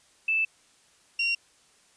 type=tone pair in turn; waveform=sine / 35% pulse; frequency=2637 / 2754 Hz; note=E7 / F7; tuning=0 / -25 cents; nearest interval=minor second; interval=75 cents; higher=second; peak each=-22 dBFS; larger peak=neither; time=0.28-0.45 / 1.19-1.35 s; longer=first; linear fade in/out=5 ms; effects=white hiss -61 dBFS RMS until 1.96 s + resampled to 22050 Hz